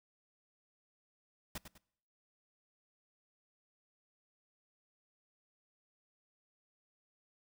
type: noise with echo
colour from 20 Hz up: pink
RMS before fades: -41 dBFS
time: 1.55-1.58 s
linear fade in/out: 5 ms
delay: 100 ms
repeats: 2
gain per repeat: -9 dB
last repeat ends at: 1.78 s
effects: noise-tail reverb RT60 0.8 s tail -25 dB re dry